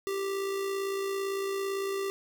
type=tone with amplitude modulation; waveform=square; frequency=392 Hz; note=G4; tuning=in tune; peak=-29 dBFS; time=0.07-2.1 s; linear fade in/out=0 ms; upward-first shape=sine; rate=57.8 Hz; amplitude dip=35%; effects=11-bit